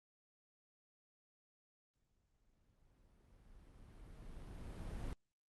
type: noise with exponential growth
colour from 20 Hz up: brown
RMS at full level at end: -42 dBFS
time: 1.95-5.13 s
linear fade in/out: 0 ms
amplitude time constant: 690 ms
effects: Opus 32 kbps